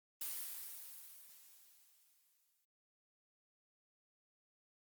blue noise with exponential decay, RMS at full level -41 dBFS, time 0.21-2.65 s, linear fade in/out 5 ms, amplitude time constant 530 ms, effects noise-tail reverb RT60 0.2 s tail -23 dB re dry + Opus 32 kbps

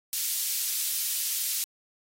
white high-pass noise, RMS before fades -29 dBFS, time 0.13-1.64 s, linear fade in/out 0 ms, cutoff 3700 Hz, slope 12 dB/octave, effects AAC 48 kbps

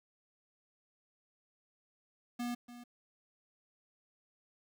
square tone with echo, 241.5 Hz, B3, 39 cents flat, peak -36 dBFS, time 2.39-2.55 s, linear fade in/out 10 ms, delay 290 ms, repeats 1, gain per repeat -13 dB, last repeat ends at 2.84 s, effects 11-bit

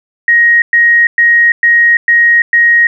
sine tone bursts, 1880 Hz, A#6, 14 cents sharp, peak -4 dBFS, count 6, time 0.28-2.87 s, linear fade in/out 2 ms, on 340 ms, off 110 ms, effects none

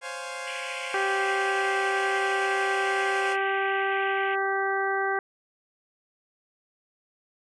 15% pulse chord, Db major seventh, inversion third, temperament equal, 523.3 / 554.4 / 698.5 / 830.6 Hz, C5 / Db5 / F5 / Ab5, 0 / 0 / 0 / 0 cents, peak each -30 / -36 / -33 / -34 dBFS, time 0.01-3.37 s, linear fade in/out 50 ms
pink band-pass noise, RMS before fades -38 dBFS, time 0.46-4.36 s, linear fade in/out 20 ms, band 2000 to 3100 Hz, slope 96 dB/octave
harmonic tone, 389.8 Hz, G4, 10 cents flat, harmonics 1 / 2 / 3 / 4 / 5, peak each -29 / -29 / -33 / -29 / -34 dBFS, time 0.94-5.19 s, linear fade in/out 2 ms
effects resampled to 24000 Hz

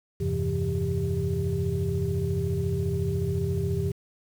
sine tone cluster, 84.3 / 98.5 / 129.3 / 165.4 / 396 Hz, E2 / G2 / C3 / E3 / G4, +39 / +9 / -20 / +6 / +18 cents, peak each -30 dBFS, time 0.2-3.92 s, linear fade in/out 10 ms, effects tanh soft clip ceiling -16 dBFS + 8-bit

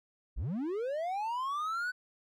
triangle linear sweep, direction up, 32.7 to 1512 Hz, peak -30 dBFS, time 0.36-1.92 s, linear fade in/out 20 ms, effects none

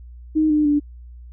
sine tone with pitch steps, 311.1 / 301.7 / 292.6 Hz, D#4 / D4 / D4, 0 / +47 / -6 cents, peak -14 dBFS, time 0.35-0.8 s, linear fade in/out 20 ms, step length 150 ms, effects added 60 Hz sine -37 dBFS peak until 1.32 s

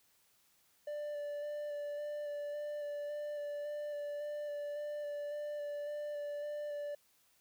triangle tone with vibrato, 587.3 Hz, D5, in tune, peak -36 dBFS, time 0.87-6.95 s, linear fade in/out 5 ms, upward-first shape square, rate 1.8 Hz, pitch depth 12 cents each way, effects white hiss -71 dBFS RMS until 7.4 s

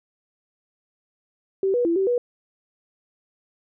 sine tone with pitch steps, 386.3 / 486.1 / 336.6 / 385.4 / 486 Hz, G4 / B4 / E4 / G4 / B4, -25 / -28 / +36 / -29 / -28 cents, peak -18 dBFS, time 1.63-2.18 s, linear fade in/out 2 ms, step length 110 ms, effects none

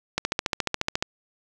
click train, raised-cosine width 0.2 ms, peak -6 dBFS, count 13, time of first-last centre 0.18-1.025 s, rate 14.2 Hz, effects none

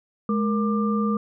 sine tone cluster, 211.3 / 467.4 / 1190 Hz, G#3 / A#4 / D6, +30 / +5 / +22 cents, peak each -21 / -29 / -28 dBFS, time 0.29-1.17 s, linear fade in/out 2 ms, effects none

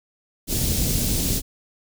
pink band-stop noise, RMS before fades -22 dBFS, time 0.47-1.42 s, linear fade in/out 50 ms, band 300 to 4800 Hz, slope 12 dB/octave, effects none

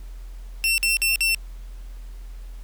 sawtooth tone bursts, 2701 Hz, E7, 42 cents sharp, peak -15 dBFS, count 4, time 0.64-1.347 s, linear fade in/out 0 ms, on 140 ms, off 49 ms, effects added 42 Hz sine -34 dBFS peak until 2.63 s + pink hiss -55 dBFS RMS until 2.63 s

